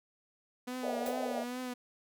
sawtooth tone with vibrato, 246.9 Hz, B3, in tune, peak -33 dBFS, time 0.67-1.74 s, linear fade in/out 10 ms, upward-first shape triangle, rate 2.4 Hz, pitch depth 62 cents each way
white band-pass noise, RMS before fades -37 dBFS, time 0.83-1.44 s, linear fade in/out 5 ms, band 450 to 770 Hz, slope 96 dB/octave
white noise with exponential decay, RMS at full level -41 dBFS, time 1.06-1.23 s, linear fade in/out 1 ms, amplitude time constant 36 ms
effects none

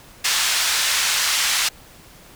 white band-pass noise, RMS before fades -20 dBFS, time 0.24-1.69 s, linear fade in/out 10 ms, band 1200 to 6300 Hz, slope 12 dB/octave, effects pink hiss -46 dBFS RMS until 2.35 s

